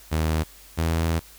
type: tone pair in turn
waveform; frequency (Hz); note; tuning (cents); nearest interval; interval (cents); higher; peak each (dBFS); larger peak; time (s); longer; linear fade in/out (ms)
sawtooth; 79 / 81.97; D#2 / E2; +27 / -9; minor second; 64; second; -17; neither; 0.11-0.44 / 0.77-1.2; second; 20
effects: added 49 Hz sine -52 dBFS peak until 1.38 s + white hiss -49 dBFS RMS until 1.38 s